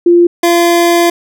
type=tone pair in turn; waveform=sine / 25% pulse; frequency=346.7 / 343.1 Hz; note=F4 / F4; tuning=-13 / -31 cents; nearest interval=unison; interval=18 cents; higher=first; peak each=-3 dBFS; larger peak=neither; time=0.06-0.27 / 0.43-1.1 s; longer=second; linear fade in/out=5 ms; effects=none